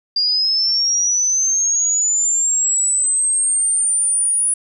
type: linear sweep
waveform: sine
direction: up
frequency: 4784 to 9810 Hz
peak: -14 dBFS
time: 0.16-4.54 s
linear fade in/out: 5 ms
effects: none